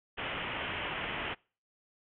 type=low-pass noise; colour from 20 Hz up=white; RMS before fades=-37 dBFS; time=0.17-1.35 s; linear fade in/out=20 ms; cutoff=3200 Hz; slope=96 dB/octave; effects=noise-tail reverb RT60 0.4 s tail -26 dB re dry